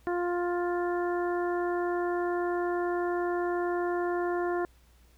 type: harmonic tone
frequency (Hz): 351.2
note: F4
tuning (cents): +10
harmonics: 1 / 2 / 3 / 4 / 5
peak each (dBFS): -28 / -34 / -38 / -40 / -42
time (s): 0.07-4.65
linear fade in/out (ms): 0
effects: added 60 Hz sine -57 dBFS peak until 5.17 s + pink hiss -65 dBFS RMS until 5.17 s